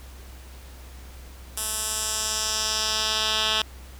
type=tone with band-pass filter sweep; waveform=10% pulse; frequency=217.5 Hz; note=A3; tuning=20 cents flat; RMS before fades=-26 dBFS; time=1.57-3.62 s; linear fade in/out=2 ms; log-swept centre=9900 to 3400 Hz; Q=1.8; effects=added 64 Hz sine -41 dBFS peak until 3.99 s + pink hiss -49 dBFS RMS until 3.99 s